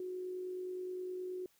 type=tone with amplitude modulation; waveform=sine; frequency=366.7 Hz; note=F#4; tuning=15 cents flat; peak=-37 dBFS; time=0-1.46 s; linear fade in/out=2 ms; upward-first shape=sine; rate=49.5 Hz; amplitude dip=30%; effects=white hiss -71 dBFS RMS until 1.59 s